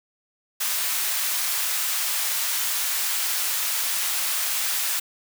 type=high-pass noise; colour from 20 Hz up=white; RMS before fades=-25 dBFS; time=0.6-5 s; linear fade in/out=10 ms; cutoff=960 Hz; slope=12 dB/octave; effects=none